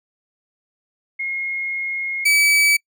sine / 40% pulse tone pair in turn, 2152 / 2292 Hz, C7 / D7, +48 / -43 cents, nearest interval minor second, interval 109 cents, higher second, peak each -22 / -12 dBFS, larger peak second, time 1.19-2.25 / 2.25-2.77 s, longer first, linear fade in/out 10 ms, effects noise-tail reverb RT60 0.1 s tail -25 dB re dry

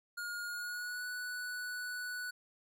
square tone with pitch glide, 1428 to 1480.1 Hz, F6 to F#6, +38 to 0 cents, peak -39 dBFS, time 0.17-2.31 s, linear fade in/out 10 ms, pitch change +62 cents, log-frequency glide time 0.46-1.06 s, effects none

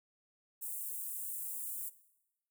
white high-pass noise, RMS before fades -41 dBFS, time 0.61-1.9 s, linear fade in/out 20 ms, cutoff 8000 Hz, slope 48 dB/octave, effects noise-tail reverb RT60 0.9 s tail -17 dB re dry

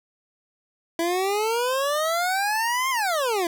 25% pulse exponential two-way sweep, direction up then down, 329.6 to 1076 to 329.6 Hz, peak -18 dBFS, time 0.99-3.47 s, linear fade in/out 2 ms, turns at 2.9 s, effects none

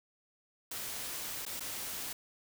white noise with dropouts, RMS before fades -40 dBFS, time 0.71-2.13 s, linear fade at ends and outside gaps 5 ms, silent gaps 1.453-1.462 / 1.597-1.605 s, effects none

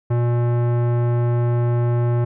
sine tone with tanh clipping, 119.8 Hz, A#2, 48 cents sharp, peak -18 dBFS, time 0.1-2.25 s, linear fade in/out 10 ms, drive 18 dB, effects none

